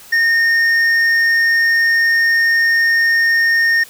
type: tone with hard clipping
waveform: sine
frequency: 1836 Hz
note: A#6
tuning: 27 cents flat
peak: -12 dBFS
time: 0.12-3.84 s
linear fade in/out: 10 ms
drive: 5 dB
effects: white hiss -40 dBFS RMS until 3.89 s